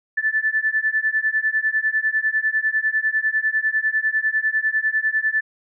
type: beating tone pair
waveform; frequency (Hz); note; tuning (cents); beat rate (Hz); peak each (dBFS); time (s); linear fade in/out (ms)
sine; 1748 / 1758; A6 / A6; -12 / -2; 10; -21; 0.17-5.41; 10
effects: none